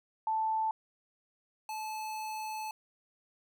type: tone pair in turn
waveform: sine / square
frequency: 880 / 866.9 Hz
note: A5 / A5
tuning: 0 / -26 cents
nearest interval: unison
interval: 26 cents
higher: first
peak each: -28 / -37 dBFS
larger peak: first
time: 0.27-0.71 / 1.69-2.71 s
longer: second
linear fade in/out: 2 ms
effects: none